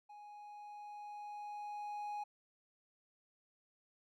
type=tone with level ramp; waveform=triangle; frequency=830.6 Hz; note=G#5; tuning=in tune; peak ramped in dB=-50 to -37 dBFS; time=0.09-2.24 s; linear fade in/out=10 ms; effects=none